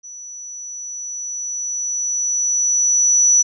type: tone with level ramp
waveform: sine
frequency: 5920 Hz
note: F#8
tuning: in tune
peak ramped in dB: -33 to -9 dBFS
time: 0.03-3.43 s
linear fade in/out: 20 ms
effects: none